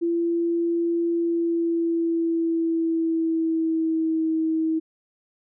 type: tone with pitch glide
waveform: sine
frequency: 338.9 to 320.2 Hz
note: E4 to D#4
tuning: +48 to +50 cents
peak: -20 dBFS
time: 0.01-4.8 s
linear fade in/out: 20 ms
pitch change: -98 cents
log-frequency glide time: 1.1-4.3 s
effects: none